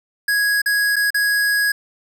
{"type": "tone with dropouts", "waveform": "square", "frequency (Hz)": 1661.2, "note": "G#6", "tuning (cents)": 0, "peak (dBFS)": -16, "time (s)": [0.28, 1.72], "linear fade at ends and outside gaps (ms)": 5, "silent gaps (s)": [[0.618, 0.659], [0.959, 0.964], [1.105, 1.144]], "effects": []}